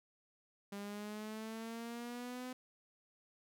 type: exponential sweep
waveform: sawtooth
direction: up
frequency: 200 to 254.9 Hz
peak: -39 dBFS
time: 0.72-2.53 s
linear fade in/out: 5 ms
effects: none